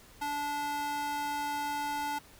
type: tone with high-pass filter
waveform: square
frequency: 290.6 Hz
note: D4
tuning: 18 cents flat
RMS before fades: -34 dBFS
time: 0.21-2.19 s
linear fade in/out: 10 ms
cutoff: 680 Hz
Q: 3.9
effects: pink hiss -56 dBFS RMS until 2.39 s